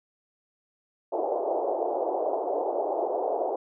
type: band-pass noise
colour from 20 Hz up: white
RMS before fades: -28 dBFS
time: 1.12-3.56 s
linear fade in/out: 5 ms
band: 350 to 800 Hz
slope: 48 dB/octave
effects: none